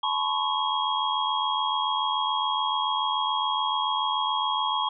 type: tone cluster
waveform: sine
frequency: 862 / 1011 / 1098 / 3282 Hz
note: A5 / B5 / C#6 / G#7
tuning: -36 / +40 / -17 / -21 cents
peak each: -29 dBFS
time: 0.03-4.89 s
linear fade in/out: 5 ms
effects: none